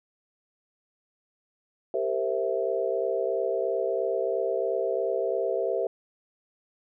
sine chord, C dominant seventh, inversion second, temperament equal with one note detuned, 392 / 460.3 / 523.3 / 659.3 Hz, G4 / Bb4 / C5 / E5, 0 / -22 / 0 / 0 cents, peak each -30 dBFS, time 1.94-5.87 s, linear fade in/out 2 ms, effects none

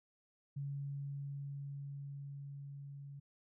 sine tone with level ramp, 140.6 Hz, C#3, 25 cents sharp, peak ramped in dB -38 to -47 dBFS, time 0.56-3.2 s, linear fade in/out 10 ms, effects none

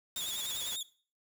white noise with tremolo, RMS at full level -41 dBFS, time 0.16-0.76 s, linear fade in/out 2 ms, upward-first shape sine, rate 18 Hz, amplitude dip 40%
sawtooth tone with vibrato, 3529 Hz, A7, 4 cents sharp, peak -33 dBFS, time 0.16-0.83 s, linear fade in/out 5 ms, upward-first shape square, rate 10 Hz, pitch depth 67 cents each way
effects noise-tail reverb RT60 0.4 s tail -17 dB re dry

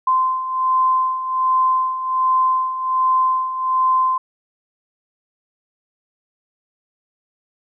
sine beating tone pair, 1035 / 1036.3 Hz, C6 / C6, -19 / -17 cents, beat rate 1.3 Hz, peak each -22 / -16 dBFS, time 0.07-4.18 s, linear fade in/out 5 ms, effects none

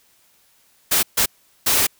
white noise bursts at uneven times, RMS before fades -17 dBFS, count 3, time 0.91-1.03 / 1.17-1.26 / 1.66-1.87 s, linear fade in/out 10 ms, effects white hiss -58 dBFS RMS until 1.99 s

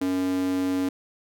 square tone with high-pass filter, 92.5 Hz, F#2, in tune, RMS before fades -25 dBFS, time 0.01-0.89 s, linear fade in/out 5 ms, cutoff 290 Hz, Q 4.4, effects none

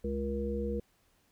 harmonic tone with a mistuned harmonic, 69.5 Hz, C#2, 5 cents sharp, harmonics 1 / 3 / 5 / 7, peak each -36 / -36 / -41 / -35 dBFS, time 0.04-0.8 s, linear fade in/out 5 ms, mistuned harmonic 7, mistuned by -42 cents, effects pink hiss -70 dBFS RMS until 1.31 s

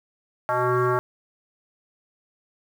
sine tone with frequency modulation, 374.3 Hz, F#4, 20 cents sharp, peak -19 dBFS, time 0.49-0.99 s, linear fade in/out 0 ms, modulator 249 Hz, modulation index 4.3, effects 8-bit

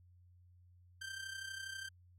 sawtooth tone with amplitude modulation, 1568 Hz, G6, in tune, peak -37 dBFS, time 1.01-1.89 s, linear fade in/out 10 ms, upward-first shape sine, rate 32.3 Hz, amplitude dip 60%, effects added 89 Hz sine -61 dBFS peak until 2.18 s + low-pass 11000 Hz 12 dB/octave

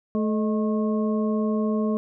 harmonic tone with a mistuned harmonic, 216.6 Hz, A3, 27 cents flat, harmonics 1 / 2 / 3 / 5, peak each -22 / -28 / -32 / -36 dBFS, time 0.15-1.97 s, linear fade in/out 0 ms, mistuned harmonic 3, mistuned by -70 cents, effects none

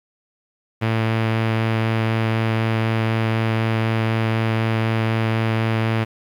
sawtooth tone with low-pass filter, 112 Hz, A2, 31 cents sharp, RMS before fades -20 dBFS, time 0.81-6.05 s, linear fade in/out 20 ms, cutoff 2600 Hz, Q 1.7, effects 8-bit

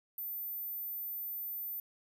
sine tone, 14080 Hz, A9, in tune, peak -37 dBFS, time 0.18-1.8 s, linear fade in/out 2 ms, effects none

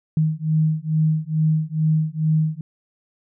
sine beating tone pair, 155.56 / 157.86 Hz, D#3 / D#3, 0 / +25 cents, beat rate 2.3 Hz, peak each -20 dBFS, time 0.17-2.61 s, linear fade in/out 2 ms, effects none

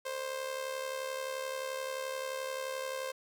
sawtooth tone with amplitude modulation, 525 Hz, C5, 6 cents sharp, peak -29 dBFS, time 0.05-3.12 s, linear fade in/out 10 ms, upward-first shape sine, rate 71.5 Hz, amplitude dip 60%, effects none

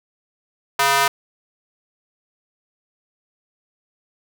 square tone with high-pass filter, 138.59 Hz, C#3, in tune, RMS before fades -17 dBFS, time 0.79-1.08 s, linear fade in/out 5 ms, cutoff 990 Hz, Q 1.4, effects none

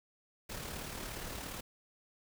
pink noise with amplitude modulation, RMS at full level -41 dBFS, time 0.49-1.61 s, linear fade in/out 10 ms, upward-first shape sine, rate 37.2 Hz, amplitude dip 40%, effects none

